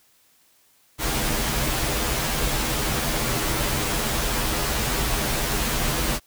pink noise with comb filter, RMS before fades -24 dBFS, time 0.98-6.2 s, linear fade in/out 50 ms, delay 11 ms, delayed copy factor -0.85, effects white hiss -60 dBFS RMS until 6.26 s

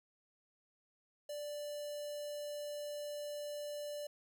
square tone with notch filter, 587.3 Hz, D5, in tune, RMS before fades -43 dBFS, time 1.29-4.07 s, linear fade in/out 5 ms, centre 1900 Hz, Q 1.4, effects none

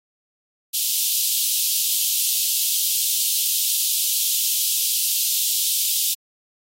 white high-pass noise, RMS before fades -21 dBFS, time 0.73-6.15 s, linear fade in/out 20 ms, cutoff 2900 Hz, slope 48 dB/octave, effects AAC 48 kbps

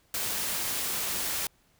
white noise, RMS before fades -31 dBFS, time 0.14-1.47 s, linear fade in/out 2 ms, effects pink hiss -66 dBFS RMS until 1.79 s

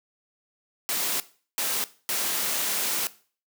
white noise bursts at uneven times, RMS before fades -27 dBFS, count 3, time 0.89-1.2 / 1.58-1.84 / 2.09-3.07 s, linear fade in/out 0 ms, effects noise-tail reverb RT60 0.4 s tail -17 dB re dry + high-pass 200 Hz 12 dB/octave

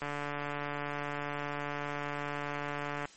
click train, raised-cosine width 0.5 ms, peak -21 dBFS, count 441, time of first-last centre 0.02-3.054 s, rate 145 Hz, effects white hiss -55 dBFS RMS until 3.16 s + MP3 32 kbps

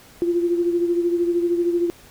sine beating tone pair, 344.6 / 357.6 Hz, F4 / F4, -23 / +41 cents, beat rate 13 Hz, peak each -18 / -26 dBFS, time 0.22-1.9 s, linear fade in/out 0 ms, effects pink hiss -48 dBFS RMS until 2.1 s

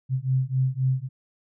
sine beating tone pair, 128.9 / 132.7 Hz, C3 / C3, -26 / +25 cents, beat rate 3.8 Hz, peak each -24 dBFS, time 0.09-1.09 s, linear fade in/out 50 ms, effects none

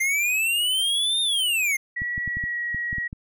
square linear two-way sweep, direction up then down, 2083 to 3676 to 2083 Hz, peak -21 dBFS, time 0-1.77 s, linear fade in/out 10 ms, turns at 1.21 s
sine tone with pitch glide, 1931 to 1907.7 Hz, B6 to A#6, -39 to +40 cents, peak -25 dBFS, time 1.96-3.08 s, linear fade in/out 10 ms, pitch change -21 cents, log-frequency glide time 2.23-2.67 s
clicks, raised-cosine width 5 ms, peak -22 dBFS, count 9, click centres 2.019 / 2.179 / 2.277 / 2.37 / 2.439 / 2.746 / 2.929 / 2.983 / 3.129 s
effects none

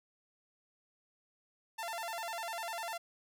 sawtooth tone with vibrato, 782 Hz, G5, 4 cents flat, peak -34 dBFS, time 1.78-2.98 s, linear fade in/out 10 ms, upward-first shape square, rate 10 Hz, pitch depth 230 cents each way, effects none

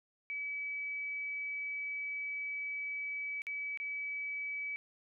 sine tone with dropouts, 2288 Hz, D7, 46 cents flat, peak -36 dBFS, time 0.3-4.76 s, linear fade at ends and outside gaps 0 ms, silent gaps 3.419-3.468 / 3.774-3.8 s, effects none

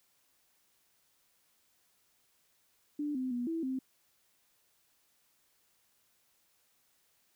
sine tone with pitch steps, 294.5 / 257.6 / 243.1 / 328.2 / 261.5 Hz, D4 / C4 / B3 / E4 / C4, +5 / -27 / -27 / -8 / -1 cents, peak -32 dBFS, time 2.99-3.79 s, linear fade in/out 5 ms, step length 160 ms, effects white hiss -72 dBFS RMS until 7.35 s

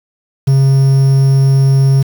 triangle tone with quantisation, 135.4 Hz, C#3, 40 cents flat, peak -4 dBFS, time 0.47-2.03 s, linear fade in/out 10 ms, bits 5, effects none

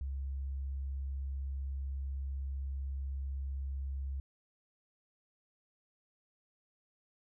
sine tone, 67.9 Hz, C#2, 35 cents flat, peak -35 dBFS, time 0.01-4.2 s, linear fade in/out 0 ms, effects none

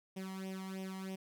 sawtooth tone with flanger, 190 Hz, F#3, 46 cents sharp, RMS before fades -43 dBFS, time 0.16-1.16 s, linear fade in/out 10 ms, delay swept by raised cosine 0.34 to 1 ms, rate 3.1 Hz, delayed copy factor +0.8, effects none

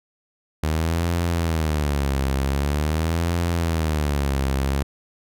sawtooth tone with vibrato, 76 Hz, D#2, 40 cents flat, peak -16 dBFS, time 0.63-4.83 s, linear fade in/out 5 ms, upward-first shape sine, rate 0.45 Hz, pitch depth 210 cents each way, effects none

